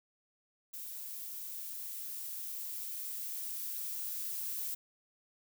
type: noise with level ramp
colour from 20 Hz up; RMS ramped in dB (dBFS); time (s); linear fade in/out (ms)
violet; -44 to -38; 0.73-4.75; 10
effects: none